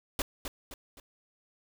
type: noise with echo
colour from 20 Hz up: pink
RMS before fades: -30 dBFS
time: 0.19-0.22 s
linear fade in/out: 2 ms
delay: 260 ms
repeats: 3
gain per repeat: -7 dB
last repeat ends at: 1 s
effects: none